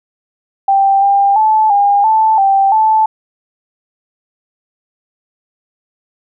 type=tone with pitch steps; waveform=sine; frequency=785 / 797 / 869 / 808 / 878 / 783 / 874 Hz; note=G5 / G5 / A5 / G#5 / A5 / G5 / A5; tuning=+2 / +28 / -22 / -48 / -4 / -2 / -12 cents; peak=-7 dBFS; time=0.68-3.06 s; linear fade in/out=5 ms; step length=340 ms; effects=none